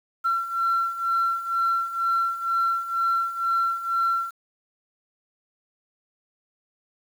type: beating tone pair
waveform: sine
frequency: 1356 / 1358.1 Hz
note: E6 / F6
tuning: +49 / -49 cents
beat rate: 2.1 Hz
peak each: -26 / -22 dBFS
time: 0.24-4.31 s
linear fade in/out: 20 ms
effects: tanh soft clip ceiling -16 dBFS + 8-bit